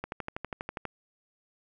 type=click train; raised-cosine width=0.5 ms; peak=-19 dBFS; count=11; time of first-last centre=0.04-0.853 s; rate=12.3 Hz; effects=none